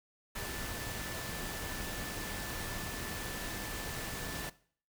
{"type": "tone in noise", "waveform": "sine", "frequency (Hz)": 1756, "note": "A6", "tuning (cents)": -4, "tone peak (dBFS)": -47, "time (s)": [0.35, 4.5], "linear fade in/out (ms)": 10, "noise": "pink", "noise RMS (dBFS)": -40, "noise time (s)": [0.35, 4.5], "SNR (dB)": -10, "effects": ["noise-tail reverb RT60 0.5 s tail -19 dB re dry"]}